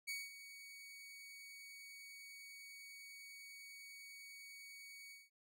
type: tone with ADSR envelope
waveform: sawtooth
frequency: 2245 Hz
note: C#7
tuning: 21 cents sharp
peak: -37 dBFS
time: 0.07-5.3 s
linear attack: 19 ms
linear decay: 210 ms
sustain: -13 dB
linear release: 190 ms
effects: none